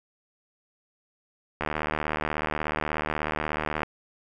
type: click train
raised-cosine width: 0.5 ms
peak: -12 dBFS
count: 171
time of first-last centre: 1.61-3.832 s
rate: 76.5 Hz
effects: 9-bit